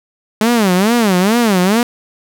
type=tone with vibrato; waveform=sawtooth; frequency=207.7 Hz; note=G#3; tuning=in tune; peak=-6 dBFS; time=0.41-1.83 s; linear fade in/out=2 ms; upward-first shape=sine; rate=2.3 Hz; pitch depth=260 cents each way; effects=none